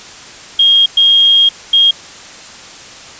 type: tone bursts at uneven times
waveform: sine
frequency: 3247 Hz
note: G#7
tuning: 40 cents flat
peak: -5 dBFS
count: 3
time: 0.59-0.86 / 0.97-1.49 / 1.73-1.91 s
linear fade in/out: 5 ms
effects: white hiss -33 dBFS RMS until 3.19 s + resampled to 16000 Hz